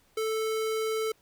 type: tone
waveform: square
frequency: 440 Hz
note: A4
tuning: in tune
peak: -28 dBFS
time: 0.17-1.12 s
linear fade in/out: 5 ms
effects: pink hiss -65 dBFS RMS until 1.21 s